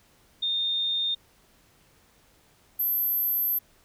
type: tone pair in turn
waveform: sine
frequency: 3646 / 12264 Hz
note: A#7 / G9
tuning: -39 / -39 cents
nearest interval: octave + major sixth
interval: 2100 cents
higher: second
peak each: -24 / -23 dBFS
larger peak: second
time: 0.42-1.15 / 2.79-3.59 s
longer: second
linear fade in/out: 10 ms
effects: pink hiss -61 dBFS RMS until 3.84 s